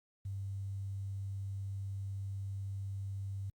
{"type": "tone with quantisation", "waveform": "sine", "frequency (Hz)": 98, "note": "G2", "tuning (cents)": 0, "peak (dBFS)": -37, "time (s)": [0.25, 3.5], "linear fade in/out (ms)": 5, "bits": 11, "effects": ["Opus 48 kbps"]}